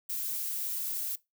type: noise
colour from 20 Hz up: violet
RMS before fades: -34 dBFS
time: 0.09-1.16 s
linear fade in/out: 10 ms
effects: noise-tail reverb RT60 0.2 s tail -21 dB re dry